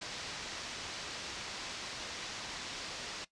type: low-pass noise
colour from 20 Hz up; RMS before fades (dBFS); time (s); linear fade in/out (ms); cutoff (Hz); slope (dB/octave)
white; -43; 0.01-3.25; 10; 5800; 24
effects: noise-tail reverb RT60 0.1 s tail -17 dB re dry + resampled to 22050 Hz